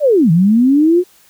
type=linear two-way sweep; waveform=sine; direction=down then up; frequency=622.3 to 155.56 to 368.7 Hz; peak=-7 dBFS; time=0-1.04 s; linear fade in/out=50 ms; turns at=0.31 s; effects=white hiss -49 dBFS RMS until 1.29 s